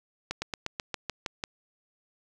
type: slowing click train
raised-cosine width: 0.2 ms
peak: -14 dBFS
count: 9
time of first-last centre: 0.31-1.439 s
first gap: 110 ms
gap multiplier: 1.07
effects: none